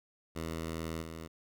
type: tone with level steps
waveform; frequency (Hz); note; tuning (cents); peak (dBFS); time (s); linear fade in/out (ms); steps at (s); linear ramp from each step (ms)
10% pulse; 81.3; E2; -23; -28 / -34; 0.35-1.28; 20; 1.01; 20
effects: none